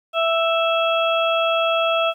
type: harmonic tone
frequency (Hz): 660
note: E5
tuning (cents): +2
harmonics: 1 / 2 / 4 / 5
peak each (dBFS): -19 / -22 / -25 / -26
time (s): 0.13-2.14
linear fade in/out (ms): 50
effects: 9-bit